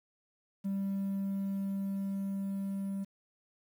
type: tone with level ramp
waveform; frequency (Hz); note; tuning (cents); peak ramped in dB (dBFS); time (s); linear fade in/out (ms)
triangle; 196; G3; 0; -28 to -31; 0.64-3.05; 20
effects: tanh soft clip ceiling -25 dBFS + 10-bit